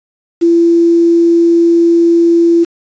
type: tone with quantisation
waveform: sine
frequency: 338 Hz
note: E4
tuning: 43 cents sharp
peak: -5 dBFS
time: 0.41-2.65 s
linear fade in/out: 20 ms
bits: 5
effects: resampled to 16000 Hz